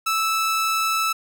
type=tone; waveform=sawtooth; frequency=1313 Hz; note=E6; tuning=7 cents flat; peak=-16 dBFS; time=0.06-1.13 s; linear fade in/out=10 ms; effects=none